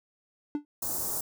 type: tone with exponential decay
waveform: triangle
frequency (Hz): 293.7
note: D4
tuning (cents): 0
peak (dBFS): -22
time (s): 0.55-0.65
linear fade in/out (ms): 1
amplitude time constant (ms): 21
type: band-stop noise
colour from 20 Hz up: white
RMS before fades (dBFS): -32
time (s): 0.82-1.21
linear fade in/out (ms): 5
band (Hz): 1100 to 6200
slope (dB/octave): 24
effects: none